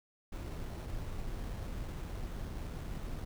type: noise with sample-and-hold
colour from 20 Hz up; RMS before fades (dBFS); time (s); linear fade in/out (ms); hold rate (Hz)
brown; -40; 0.32-3.25; 10; 4900
effects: none